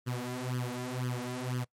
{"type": "tone with flanger", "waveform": "sawtooth", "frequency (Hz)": 124.9, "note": "B2", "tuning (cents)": 20, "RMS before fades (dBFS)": -35, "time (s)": [0.06, 1.65], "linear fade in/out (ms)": 20, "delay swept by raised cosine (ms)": [0.63, 5.13], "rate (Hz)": 2, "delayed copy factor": 0.95, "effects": ["noise-tail reverb RT60 0.1 s tail -22 dB re dry", "MP3 64 kbps"]}